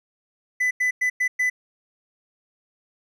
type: tone bursts at uneven times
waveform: triangle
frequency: 2000 Hz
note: B6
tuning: 21 cents sharp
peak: -17 dBFS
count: 5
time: 0.6-0.71 / 0.8-0.91 / 1.01-1.1 / 1.2-1.28 / 1.39-1.5 s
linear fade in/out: 10 ms
effects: none